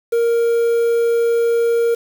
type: tone with quantisation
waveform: triangle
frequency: 466.2 Hz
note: A#4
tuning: in tune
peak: -11 dBFS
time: 0.12-1.95 s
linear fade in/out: 10 ms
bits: 6
effects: none